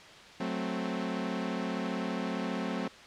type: chord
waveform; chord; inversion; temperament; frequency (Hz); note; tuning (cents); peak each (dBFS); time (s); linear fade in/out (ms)
sawtooth; F# diminished; none; equal; 185 / 220 / 261.6; F#3 / A3 / C4; 0 / 0 / 0; -32; 0.4-2.88; 5
effects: white hiss -50 dBFS RMS until 3.06 s + low-pass 4000 Hz 12 dB/octave